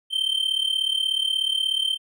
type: tone with amplitude modulation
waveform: triangle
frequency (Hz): 3120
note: G7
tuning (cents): -9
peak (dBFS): -16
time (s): 0.1-1.98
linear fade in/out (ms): 50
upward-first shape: sine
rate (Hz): 36.6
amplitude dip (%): 80
effects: none